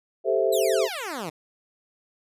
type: chord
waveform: sine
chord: A minor seventh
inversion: third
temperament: equal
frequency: 392 / 440 / 523.3 / 659.3 Hz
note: G4 / A4 / C5 / E5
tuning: 0 / 0 / 0 / 0 cents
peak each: -25 dBFS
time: 0.24-0.89 s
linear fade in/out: 50 ms
type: exponential sweep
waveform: 10% pulse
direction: down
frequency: 4186 to 146.83 Hz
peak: -22 dBFS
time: 0.52-1.3 s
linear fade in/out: 10 ms
effects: resampled to 32000 Hz